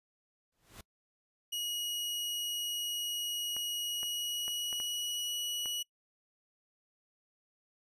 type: noise with exponential growth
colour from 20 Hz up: pink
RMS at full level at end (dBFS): -46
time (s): 0.52-0.81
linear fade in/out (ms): 5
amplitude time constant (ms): 62
type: tone with pitch glide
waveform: sawtooth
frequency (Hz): 2900 to 2925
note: F#7 to F#7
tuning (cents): -35 to -21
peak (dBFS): -31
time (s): 1.52-5.83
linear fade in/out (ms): 10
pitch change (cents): +14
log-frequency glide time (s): 3.83-5.33
type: clicks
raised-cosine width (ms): 0.5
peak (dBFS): -31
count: 6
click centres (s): 3.566 / 4.031 / 4.48 / 4.728 / 4.801 / 5.658
effects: noise-tail reverb RT60 0.1 s tail -24 dB re dry + resampled to 32000 Hz